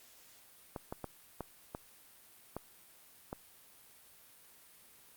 clicks, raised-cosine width 1 ms, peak -25 dBFS, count 7, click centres 0.762 / 0.925 / 1.043 / 1.407 / 1.749 / 2.566 / 3.329 s, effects white hiss -60 dBFS RMS until 5.16 s + Opus 48 kbps

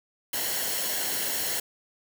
white noise with comb filter, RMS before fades -29 dBFS, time 0.33-1.6 s, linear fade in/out 5 ms, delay 0.82 ms, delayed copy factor -0.55, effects none

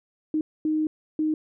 sine tone bursts at uneven times, 310 Hz, D#4, 6 cents flat, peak -21 dBFS, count 3, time 0.34-0.41 / 0.65-0.87 / 1.19-1.34 s, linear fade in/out 2 ms, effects none

